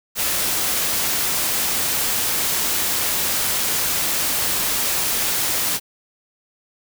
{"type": "noise", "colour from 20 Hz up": "white", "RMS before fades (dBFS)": -21, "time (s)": [0.15, 5.8], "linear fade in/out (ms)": 50, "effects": []}